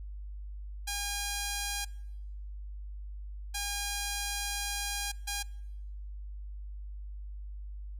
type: tone bursts at uneven times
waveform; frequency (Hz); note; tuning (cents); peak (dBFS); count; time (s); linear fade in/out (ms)
5% pulse; 812; G#5; -39; -21; 3; 0.87-1.85 / 3.54-5.12 / 5.27-5.43; 10
effects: noise-tail reverb RT60 1.0 s tail -25 dB re dry + added 50 Hz sine -39 dBFS peak until 7.99 s